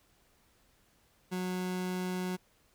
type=tone; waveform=30% pulse; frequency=182.9 Hz; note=F#3; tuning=20 cents flat; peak=-30 dBFS; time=1.31-2.37 s; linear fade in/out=20 ms; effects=pink hiss -68 dBFS RMS until 2.74 s